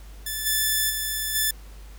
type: tone with level steps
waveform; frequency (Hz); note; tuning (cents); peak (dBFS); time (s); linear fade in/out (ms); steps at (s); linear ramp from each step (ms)
5% pulse; 1748; A6; -12; -17 / -10 / -15 / -10; 0.26-1.51; 5; 0.45 / 0.89 / 1.34; 20
effects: added 50 Hz sine -40 dBFS peak until 1.98 s + pink hiss -52 dBFS RMS until 1.98 s